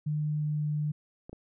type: tone with pitch glide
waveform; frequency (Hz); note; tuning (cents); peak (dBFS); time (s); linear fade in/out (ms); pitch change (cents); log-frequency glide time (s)
sine; 150.9 to 149.94; D3 to D3; +47 to +36; -27; 0.06-0.92; 10; -11; 0.3-0.7
type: clicks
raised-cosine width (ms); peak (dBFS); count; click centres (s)
2; -30; 2; 1.295 / 1.33
effects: none